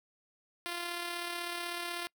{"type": "tone with amplitude modulation", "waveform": "5% pulse", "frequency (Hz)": 346.9, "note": "F4", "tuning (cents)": -12, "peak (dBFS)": -23, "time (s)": [0.66, 2.07], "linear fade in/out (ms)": 0, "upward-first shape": "sine", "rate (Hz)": 36.1, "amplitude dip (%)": 35, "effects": ["noise-tail reverb RT60 0.1 s tail -26 dB re dry"]}